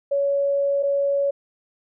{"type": "tone pair in turn", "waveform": "sine", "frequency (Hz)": [561, 561], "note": ["C#5", "C#5"], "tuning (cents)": [21, 21], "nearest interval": "unison", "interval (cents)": 0, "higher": "neither", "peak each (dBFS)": -18, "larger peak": "neither", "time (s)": [[0.11, 0.83], [0.83, 1.31]], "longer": "first", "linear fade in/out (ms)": 10, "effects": []}